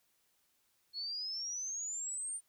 sine exponential sweep, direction up, 4308 to 9060 Hz, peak -37 dBFS, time 0.93-2.41 s, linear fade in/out 50 ms, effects white hiss -75 dBFS RMS until 2.48 s

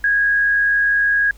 sine tone with frequency modulation, 1646 Hz, G#6, 16 cents flat, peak -13 dBFS, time 0.04-1.31 s, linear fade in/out 2 ms, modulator 86.6 Hz, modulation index 0.35, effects added 50 Hz sine -40 dBFS peak until 1.37 s + pink hiss -51 dBFS RMS until 1.37 s

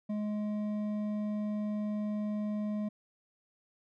sine tone with hard clipping, 210 Hz, G#3, 19 cents sharp, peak -33 dBFS, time 0.09-2.89 s, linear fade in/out 10 ms, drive 7 dB, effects none

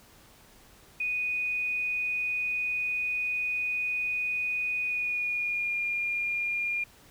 sine tone with pitch glide, 2480 to 2412 Hz, D#7 to D7, -6 to +46 cents, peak -27 dBFS, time 1-6.84 s, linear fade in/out 5 ms, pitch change -48 cents, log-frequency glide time 4.79-5.78 s, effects pink hiss -56 dBFS RMS until 7.1 s

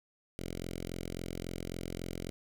5% pulse tone with notch filter, 43.65 Hz, F1, in tune, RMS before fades -40 dBFS, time 0.39-2.3 s, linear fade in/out 0 ms, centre 1100 Hz, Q 0.77, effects none

